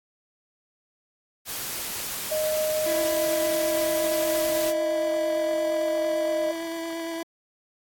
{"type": "noise", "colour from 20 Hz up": "white", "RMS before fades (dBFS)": -32, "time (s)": [1.45, 4.74], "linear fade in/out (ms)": 50}
{"type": "tone", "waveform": "sine", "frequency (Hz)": 618, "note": "D#5", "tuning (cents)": -12, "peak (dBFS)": -23, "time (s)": [2.31, 6.52], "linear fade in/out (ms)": 10}
{"type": "tone with vibrato", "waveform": "25% pulse", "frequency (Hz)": 330.8, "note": "E4", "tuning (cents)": 6, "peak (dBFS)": -26, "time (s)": [2.86, 7.23], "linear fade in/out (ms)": 5, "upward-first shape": "square", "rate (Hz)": 8.8, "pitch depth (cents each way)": 11}
{"effects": ["AAC 64 kbps"]}